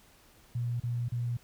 sine tone bursts, 120 Hz, B2, 49 cents flat, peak -29 dBFS, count 3, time 0.55-1.37 s, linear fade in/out 5 ms, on 250 ms, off 35 ms, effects pink hiss -60 dBFS RMS until 1.43 s

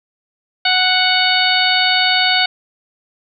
harmonic tone, 740 Hz, F#5, in tune, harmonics 1 / 2 / 3 / 4 / 5 / 6, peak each -19 / -19 / -19 / -19 / -19 / -19 dBFS, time 0.65-2.46 s, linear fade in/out 5 ms, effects none

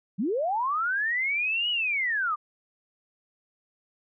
sine linear two-way sweep, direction up then down, 164.81 to 2960 to 1158 Hz, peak -24 dBFS, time 0.18-2.36 s, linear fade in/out 20 ms, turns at 1.7 s, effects none

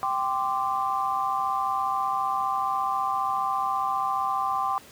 sine chord, G suspended fourth, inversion none, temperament equal with one note detuned, 784 / 1039.9 / 1174.7 Hz, G5 / C6 / D6, 0 / -11 / 0 cents, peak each -28 dBFS, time 0.03-4.78 s, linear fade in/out 0 ms, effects pink hiss -49 dBFS RMS until 4.91 s + high-pass 80 Hz 12 dB/octave

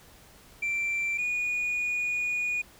sine tone pair in turn, 2350 / 2453 Hz, D7 / D#7, +1 / -25 cents, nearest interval minor second, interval 74 cents, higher second, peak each -24 dBFS, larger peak neither, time 0.62-1.18 / 1.18-2.62 s, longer second, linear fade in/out 10 ms, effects tanh soft clip ceiling -25 dBFS + pink hiss -54 dBFS RMS until 2.79 s

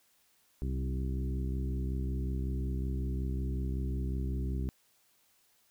harmonic tone with a mistuned harmonic, 65.4 Hz, C2, in tune, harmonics 1 / 2 / 3 / 4 / 5 / 6, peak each -32 / -38 / -42 / -44 / -46 / -48 dBFS, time 0.62-4.69 s, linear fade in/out 0 ms, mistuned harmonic 3, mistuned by -20 cents, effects white hiss -69 dBFS RMS until 5.7 s

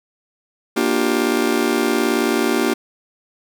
40% pulse chord, G minor seventh, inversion first, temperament just, 235.2 / 294 / 352.8 / 392 Hz, Bb3 / D4 / F4 / G4, +16 / +2 / +18 / 0 cents, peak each -21 dBFS, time 0.76-2.74 s, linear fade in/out 10 ms, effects none

